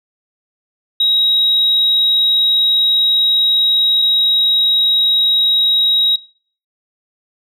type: tone pair in turn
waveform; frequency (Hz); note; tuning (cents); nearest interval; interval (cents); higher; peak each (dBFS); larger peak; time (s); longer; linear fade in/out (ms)
sine; 3815 / 3815; A#7 / A#7; +39 / +39; unison; 0; neither; -9; neither; 1-4.02 / 4.02-6.16; first; 5
effects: noise-tail reverb RT60 0.5 s tail -25 dB re dry + tanh soft clip ceiling -6 dBFS